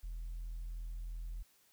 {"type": "tone with tanh clipping", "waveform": "triangle", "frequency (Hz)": 41.5, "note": "E1", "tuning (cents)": 12, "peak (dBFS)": -40, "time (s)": [0.03, 1.43], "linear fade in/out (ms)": 10, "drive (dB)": 6, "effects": ["white hiss -69 dBFS RMS until 1.72 s"]}